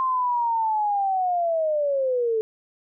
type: linear sweep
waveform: sine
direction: down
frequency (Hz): 1055 to 432.7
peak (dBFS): -20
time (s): 0-2.41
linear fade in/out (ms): 0
effects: none